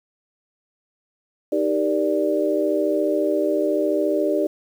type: chord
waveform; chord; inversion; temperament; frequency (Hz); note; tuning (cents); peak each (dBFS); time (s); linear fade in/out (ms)
sine; Eb major seventh; none; equal; 311.1 / 392 / 466.2 / 587.3; Eb4 / G4 / Bb4 / D5; 0 / 0 / 0 / 0; -23 / -23 / -28 / -22; 1.52-4.47; 5
effects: 8-bit